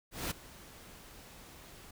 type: noise with ADSR envelope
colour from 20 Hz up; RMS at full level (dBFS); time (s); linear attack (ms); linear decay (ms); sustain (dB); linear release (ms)
pink; -34; 0.11-1.91; 200; 9; -19; 5
effects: none